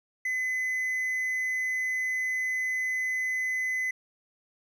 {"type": "tone", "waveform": "triangle", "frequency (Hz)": 2025, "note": "B6", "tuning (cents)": 43, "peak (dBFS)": -25, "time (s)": [0.25, 3.91], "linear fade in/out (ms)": 5, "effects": []}